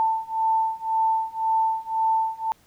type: beating tone pair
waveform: sine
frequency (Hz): 889 / 890.9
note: A5 / A5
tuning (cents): +18 / +21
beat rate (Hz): 1.9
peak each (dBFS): -24 / -23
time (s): 0-2.52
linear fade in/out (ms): 0
effects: pink hiss -59 dBFS RMS until 2.66 s